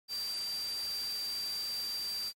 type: tone in noise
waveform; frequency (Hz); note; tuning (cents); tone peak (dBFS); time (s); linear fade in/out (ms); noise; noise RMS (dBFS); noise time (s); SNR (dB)
sine; 4699; D8; 0; -34; 0.08-2.33; 50; white; -45; 0.08-2.33; +8
effects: MP3 64 kbps